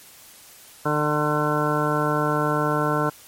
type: harmonic tone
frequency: 150 Hz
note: D3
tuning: 37 cents sharp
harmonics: 1 / 2 / 3 / 4 / 5 / 6 / 7 / 9 / 10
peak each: -26 / -27 / -27 / -28 / -32 / -31 / -27 / -27 / -32 dBFS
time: 0.85-3.1 s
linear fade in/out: 10 ms
effects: white hiss -47 dBFS RMS until 3.27 s + MP3 64 kbps